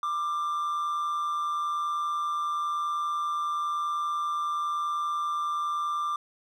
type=tone with amplitude modulation; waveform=triangle; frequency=1185 Hz; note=D6; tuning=15 cents sharp; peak=-23 dBFS; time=0.03-6.16 s; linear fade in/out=2 ms; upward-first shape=sine; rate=161 Hz; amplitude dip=40%; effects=none